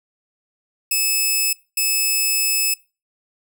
5% pulse tone pair in turn, 2600 / 2600 Hz, E7 / E7, -24 / -24 cents, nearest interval unison, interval 0 cents, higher neither, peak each -8 dBFS, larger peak neither, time 0.91-1.53 / 1.77-2.74 s, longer second, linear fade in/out 5 ms, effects noise-tail reverb RT60 0.3 s tail -22 dB re dry

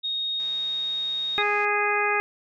sine tone, 3729 Hz, A#7, in tune, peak -25 dBFS, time 0.03-1.43 s, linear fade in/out 20 ms
click train, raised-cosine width 0.2 ms, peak -30 dBFS, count 178, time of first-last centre 0.4-1.646 s, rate 142 Hz
harmonic tone, 413.4 Hz, G#4, 8 cents flat, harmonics 1 / 2 / 3 / 4 / 5 / 6, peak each -28 / -28 / -28 / -28 / -28 / -28 dBFS, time 1.38-2.2 s, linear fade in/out 0 ms
effects none

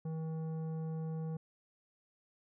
triangle tone with tanh clipping, 160 Hz, D#3, 49 cents sharp, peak -38 dBFS, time 0.05-1.37 s, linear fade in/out 5 ms, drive 15 dB, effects none

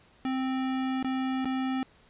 square tone with dropouts, 261.6 Hz, C4, in tune, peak -28 dBFS, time 0.25-1.83 s, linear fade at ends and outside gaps 1 ms, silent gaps 1.028-1.045 / 1.447-1.455 s, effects pink hiss -60 dBFS RMS until 2.09 s + resampled to 8000 Hz

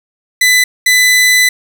sawtooth tone bursts at uneven times, 2000 Hz, B6, 21 cents sharp, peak -3 dBFS, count 2, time 0.41-0.64 / 0.86-1.49 s, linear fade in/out 5 ms, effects none

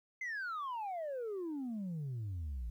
sine exponential sweep, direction down, 2100 to 54.4 Hz, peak -35 dBFS, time 0.21-2.7 s, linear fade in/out 5 ms, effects tanh soft clip ceiling -36 dBFS + 12-bit

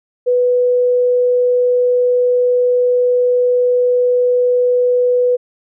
sine tone, 494.1 Hz, B4, 1 cent sharp, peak -10 dBFS, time 0.26-5.37 s, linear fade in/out 20 ms, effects none

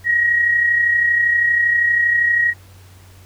sine tone pair together, 1864.7 / 1897.3 Hz, A#6 / A#6, 0 / +30 cents, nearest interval unison, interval 30 cents, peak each -24 / -13 dBFS, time 0.04-2.54 s, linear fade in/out 50 ms, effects added 93 Hz sine -42 dBFS peak until 3.25 s + pink hiss -49 dBFS RMS until 3.25 s

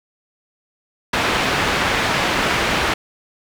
white low-pass noise, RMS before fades -19 dBFS, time 1.13-2.94 s, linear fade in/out 5 ms, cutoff 2300 Hz, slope 12 dB/octave, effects none

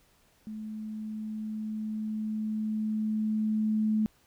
sine tone with level ramp, 216 Hz, A3, 32 cents flat, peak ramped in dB -36 to -23 dBFS, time 0.47-4.06 s, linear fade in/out 0 ms, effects pink hiss -65 dBFS RMS until 4.26 s

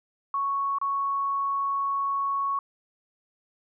sine tone with dropouts, 1108.7 Hz, C#6, in tune, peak -24 dBFS, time 0.34-2.59 s, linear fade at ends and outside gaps 2 ms, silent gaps 0.785-0.814 s, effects none

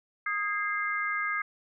sine chord, Ab major, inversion second, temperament equal with one note detuned, 1244.5 / 1630.8 / 2093 Hz, Eb6 / Ab6 / C7, 0 / -32 / 0 cents, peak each -32 dBFS, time 0.26-1.42 s, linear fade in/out 5 ms, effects none

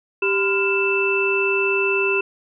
sine tone cluster, 392.4 / 1012 / 1405 / 2652 Hz, G4 / B5 / F6 / E7, +2 / +42 / +10 / +10 cents, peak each -20 / -29 / -29 / -20 dBFS, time 0.22-2.21 s, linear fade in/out 5 ms, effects none

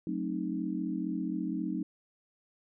sine chord, F# diminished seventh, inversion none, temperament equal with one note detuned, 185 / 220 / 267.1 / 311.1 Hz, F#3 / A3 / C4 / Eb4, 0 / 0 / +36 / 0 cents, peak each -36 / -38 / -37 / -35 dBFS, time 0.07-1.83 s, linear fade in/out 2 ms, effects none

